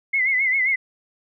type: tone with vibrato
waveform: sine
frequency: 2093 Hz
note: C7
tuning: in tune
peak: -17 dBFS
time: 0.13-0.76 s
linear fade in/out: 10 ms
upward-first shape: sine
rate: 7.5 Hz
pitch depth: 86 cents each way
effects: none